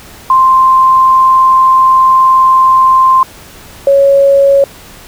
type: tone pair in turn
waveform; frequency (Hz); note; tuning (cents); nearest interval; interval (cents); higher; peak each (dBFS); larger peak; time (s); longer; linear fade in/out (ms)
sine; 1046.5 / 554.4; C6 / C#5; 0 / 0; major seventh; 1100; first; -3; neither; 0.3-3.23 / 3.87-4.64; first; 2
effects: pink hiss -34 dBFS RMS until 5.07 s